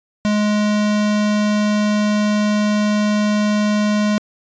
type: tone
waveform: square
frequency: 209.6 Hz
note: G#3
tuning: 16 cents sharp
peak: -15 dBFS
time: 0.25-4.18 s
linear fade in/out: 0 ms
effects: resampled to 16000 Hz